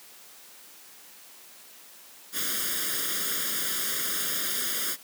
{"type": "noise with comb filter", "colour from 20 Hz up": "white", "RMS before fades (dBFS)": -29, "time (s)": [2.32, 4.97], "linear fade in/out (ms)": 50, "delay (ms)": 0.59, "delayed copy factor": 1, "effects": ["white hiss -50 dBFS RMS until 5.03 s", "high-pass 200 Hz 12 dB/octave"]}